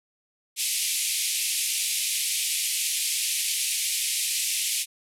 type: band-pass noise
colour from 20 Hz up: white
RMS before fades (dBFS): -27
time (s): 0.56-4.86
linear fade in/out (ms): 50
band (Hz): 2200 to 12000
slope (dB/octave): 48
effects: none